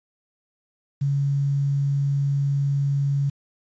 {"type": "tone with quantisation", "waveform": "sine", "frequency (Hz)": 140.3, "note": "C#3", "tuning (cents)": 21, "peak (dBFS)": -19, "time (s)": [1.01, 3.3], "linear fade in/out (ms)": 10, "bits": 8, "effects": ["resampled to 16000 Hz"]}